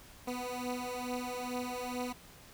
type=beating tone pair; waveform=15% pulse; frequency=246.9 / 249.2 Hz; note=B3 / B3; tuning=0 / +16 cents; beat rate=2.3 Hz; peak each=-33 / -32 dBFS; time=0.27-2.13 s; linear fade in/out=10 ms; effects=pink hiss -55 dBFS RMS until 2.53 s